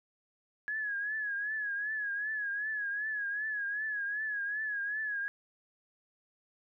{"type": "tone with vibrato", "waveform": "sine", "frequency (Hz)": 1680, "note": "G#6", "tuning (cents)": 19, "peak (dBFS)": -32, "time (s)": [0.68, 5.28], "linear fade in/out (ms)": 0, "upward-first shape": "triangle", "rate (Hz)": 2.6, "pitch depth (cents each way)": 88, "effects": []}